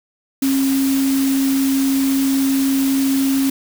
sine tone in noise, 270.5 Hz, C#4, 42 cents flat, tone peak -14 dBFS, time 0.42-3.5 s, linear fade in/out 5 ms, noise white, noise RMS -27 dBFS, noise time 0.42-3.5 s, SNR +10 dB, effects none

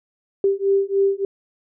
sine beating tone pair, 392 / 395.4 Hz, G4 / G4, 0 / +15 cents, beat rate 3.4 Hz, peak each -19 dBFS, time 0.44-1.25 s, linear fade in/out 2 ms, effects none

